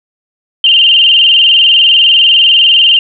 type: tone with vibrato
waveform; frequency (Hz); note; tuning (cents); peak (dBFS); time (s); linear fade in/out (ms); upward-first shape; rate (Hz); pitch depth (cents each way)
sine; 2960; F#7; 0; -3; 0.64-2.99; 2; square; 20; 84
effects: none